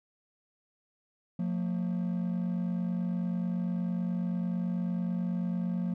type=tone pair together; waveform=triangle; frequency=177.8 / 226.9 Hz; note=F3 / A#3; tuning=+31 / -47 cents; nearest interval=major third; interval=422 cents; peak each=-27 / -32 dBFS; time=1.39-5.94 s; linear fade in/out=5 ms; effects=tanh soft clip ceiling -22 dBFS